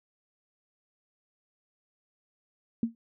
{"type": "tone with exponential decay", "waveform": "sine", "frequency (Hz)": 230, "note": "A#3", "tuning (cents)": -23, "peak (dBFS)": -20, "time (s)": [2.83, 2.95], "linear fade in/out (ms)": 2, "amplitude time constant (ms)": 24, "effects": []}